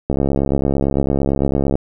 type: click train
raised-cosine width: 2 ms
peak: -4 dBFS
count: 115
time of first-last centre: 0.1-1.755 s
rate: 68.9 Hz
effects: none